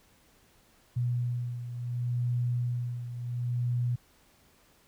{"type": "beating tone pair", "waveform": "sine", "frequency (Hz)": [121.6, 122.3], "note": ["B2", "B2"], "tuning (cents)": [-26, -16], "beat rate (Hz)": 0.7, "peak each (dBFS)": [-29, -35], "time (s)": [0.96, 3.96], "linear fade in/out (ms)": 10, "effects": ["pink hiss -63 dBFS RMS until 4.87 s"]}